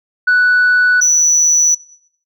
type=tone pair in turn; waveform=sine; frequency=1482 / 5928 Hz; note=F#6 / F#8; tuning=+2 / +2 cents; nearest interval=2 octaves; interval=2400 cents; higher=second; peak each=-6 dBFS; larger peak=neither; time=0.27-1.01 / 1.01-1.75 s; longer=neither; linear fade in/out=10 ms; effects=noise-tail reverb RT60 0.7 s tail -22 dB re dry + tanh soft clip ceiling -6 dBFS